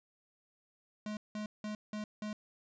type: tone bursts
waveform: square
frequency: 211.8 Hz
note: G#3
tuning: 34 cents sharp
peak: -38 dBFS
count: 5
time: 1.06-2.33 s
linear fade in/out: 2 ms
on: 110 ms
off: 180 ms
effects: resampled to 16000 Hz